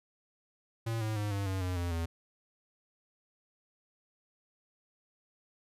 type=tone with pitch steps; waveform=square; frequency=114 / 108.98 / 104.18 / 99.59 / 95.2 / 91.01 / 87 / 83.16 Hz; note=A#2 / A2 / G#2 / G2 / F#2 / F#2 / F2 / E2; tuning=-38 / -16 / +6 / +28 / +50 / -28 / -6 / +16 cents; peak=-32 dBFS; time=0.86-2.06 s; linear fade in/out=10 ms; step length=150 ms; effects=resampled to 32000 Hz

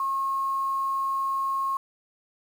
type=tone with quantisation; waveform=sine; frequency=1083 Hz; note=C#6; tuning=41 cents flat; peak=-24 dBFS; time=0-1.77 s; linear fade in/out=2 ms; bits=8; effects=none

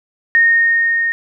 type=tone with level ramp; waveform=sine; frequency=1847 Hz; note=A#6; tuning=16 cents flat; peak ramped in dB=-7 to -14 dBFS; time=0.35-1.12 s; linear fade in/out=0 ms; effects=none

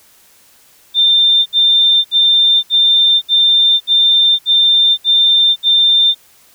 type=tone bursts; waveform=sine; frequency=3591 Hz; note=A7; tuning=35 cents sharp; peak=-7 dBFS; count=9; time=0.94-6.148 s; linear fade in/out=50 ms; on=520 ms; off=66 ms; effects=white hiss -48 dBFS RMS until 6.54 s

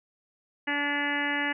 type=harmonic tone; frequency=288.5 Hz; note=D4; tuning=31 cents flat; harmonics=1 / 2 / 3 / 4 / 5 / 6 / 7 / 8 / 9 / 10; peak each=-33 / -40 / -35 / -42 / -39 / -30 / -32 / -39 / -42 / -38 dBFS; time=0.67-1.53 s; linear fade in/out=10 ms; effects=none

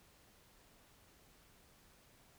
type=silence; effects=pink hiss -66 dBFS RMS until 2.38 s

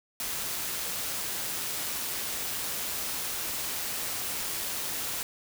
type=noise with amplitude modulation; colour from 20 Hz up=white; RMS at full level=-32 dBFS; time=0.2-5.23 s; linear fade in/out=0 ms; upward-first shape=sine; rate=168 Hz; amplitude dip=25%; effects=none

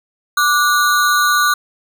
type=ring-modulated tone; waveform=square; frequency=1318.5 Hz; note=E6; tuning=in tune; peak=-9 dBFS; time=0.37-1.54 s; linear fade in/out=5 ms; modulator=142 Hz; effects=none

